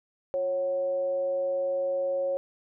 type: tone with frequency modulation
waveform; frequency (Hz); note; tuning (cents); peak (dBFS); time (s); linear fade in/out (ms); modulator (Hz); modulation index
sine; 549; C#5; -17; -25; 0.34-2.37; 0; 198; 0.26
effects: none